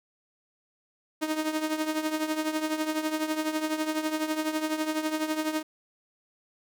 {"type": "tone with tremolo", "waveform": "sawtooth", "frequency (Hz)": 311.1, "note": "D#4", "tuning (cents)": 0, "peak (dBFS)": -20, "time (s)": [1.21, 5.63], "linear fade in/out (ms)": 20, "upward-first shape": "triangle", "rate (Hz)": 12, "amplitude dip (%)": 75, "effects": []}